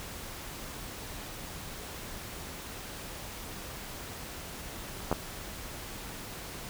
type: clicks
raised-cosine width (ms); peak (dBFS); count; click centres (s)
1; -13; 2; 5.115 / 5.127
effects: pink hiss -42 dBFS RMS until 6.69 s